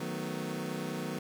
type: chord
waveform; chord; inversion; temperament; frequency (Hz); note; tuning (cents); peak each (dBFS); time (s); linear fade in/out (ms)
25% pulse; B dominant seventh; first; equal with one note detuned; 155.56 / 185 / 220 / 249.2; D#3 / F#3 / A3 / B3; 0 / 0 / 0 / +16; -36 / -36 / -38 / -36; 0-1.19; 5
effects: none